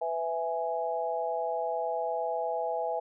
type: chord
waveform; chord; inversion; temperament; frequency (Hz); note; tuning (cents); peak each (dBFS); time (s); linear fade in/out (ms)
sine; E major; second; equal with one note detuned; 499.9 / 659.3 / 830.6; B4 / E5 / G#5; +21 / 0 / 0; -34 / -32 / -33; 0.01-3; 10
effects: none